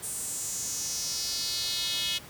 square tone with high-pass filter sweep, 196 Hz, G3, in tune, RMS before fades -32 dBFS, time 0.02-2.19 s, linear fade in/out 20 ms, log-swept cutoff 9000 to 3200 Hz, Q 3.6, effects pink hiss -47 dBFS RMS until 2.29 s + high-pass 60 Hz 12 dB/octave

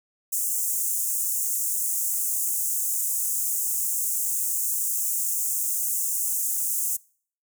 pink high-pass noise, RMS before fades -26 dBFS, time 0.32-6.97 s, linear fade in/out 10 ms, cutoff 6800 Hz, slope 48 dB/octave, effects noise-tail reverb RT60 0.5 s tail -24 dB re dry

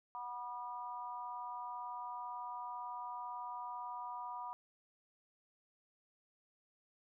sine tone with amplitude modulation, 974 Hz, B5, 24 cents flat, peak -37 dBFS, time 0.15-4.53 s, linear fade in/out 0 ms, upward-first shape sine, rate 238 Hz, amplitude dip 100%, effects none

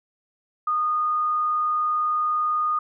sine tone, 1229 Hz, D#6, 22 cents flat, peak -20 dBFS, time 0.67-2.79 s, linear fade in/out 5 ms, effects none

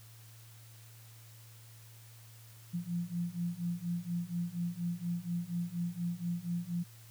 sine beating tone pair, 171 / 175.2 Hz, F3 / F3, -36 / +6 cents, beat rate 4.2 Hz, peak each -37 / -36 dBFS, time 2.73-6.84 s, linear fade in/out 20 ms, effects added 113 Hz sine -53 dBFS peak until 7.1 s + white hiss -59 dBFS RMS until 7.1 s

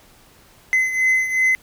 triangle beating tone pair, 2043 / 2045.7 Hz, C7 / C7, -42 / -40 cents, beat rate 2.7 Hz, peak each -15 / -21 dBFS, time 0.73-1.55 s, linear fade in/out 0 ms, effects pink hiss -51 dBFS RMS until 1.62 s

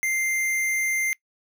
square tone, 2093 Hz, C7, in tune, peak -23 dBFS, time 0.03-1.13 s, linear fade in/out 0 ms, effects noise-tail reverb RT60 0.1 s tail -22 dB re dry

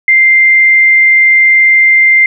sine tone, 2093 Hz, C7, in tune, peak -3 dBFS, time 0.08-2.26 s, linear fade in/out 2 ms, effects none

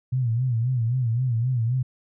sine tone with vibrato, 121.1 Hz, B2, 34 cents flat, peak -20 dBFS, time 0.12-1.83 s, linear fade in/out 10 ms, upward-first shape sine, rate 3.8 Hz, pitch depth 130 cents each way, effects none

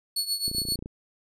sawtooth tone with tremolo, 4401 Hz, C#8, 13 cents flat, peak -20 dBFS, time 0.16-0.76 s, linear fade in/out 5 ms, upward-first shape triangle, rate 7.6 Hz, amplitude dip 85%
click train, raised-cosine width 3 ms, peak -24 dBFS, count 12, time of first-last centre 0.48-0.859 s, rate 29 Hz
effects resampled to 32000 Hz

